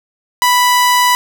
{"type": "tone", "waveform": "sawtooth", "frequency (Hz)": 987.8, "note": "B5", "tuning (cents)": 0, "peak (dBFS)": -5, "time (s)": [0.42, 1.15], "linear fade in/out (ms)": 0, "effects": []}